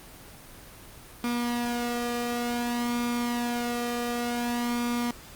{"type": "tone with flanger", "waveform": "sawtooth", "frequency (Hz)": 239.9, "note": "A#3", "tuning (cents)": 50, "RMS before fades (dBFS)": -29, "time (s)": [1.24, 5.11], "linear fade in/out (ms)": 2, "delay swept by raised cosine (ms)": [0.85, 1.64], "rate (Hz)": 0.55, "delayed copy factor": 0.5, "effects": ["pink hiss -47 dBFS RMS until 5.35 s", "Opus 24 kbps"]}